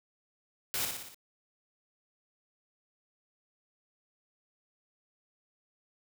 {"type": "noise with echo", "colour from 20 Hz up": "white", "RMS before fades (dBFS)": -33, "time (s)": [0.74, 0.85], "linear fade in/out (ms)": 0, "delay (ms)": 59, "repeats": 5, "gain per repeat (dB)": -4, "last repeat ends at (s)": 1.145, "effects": []}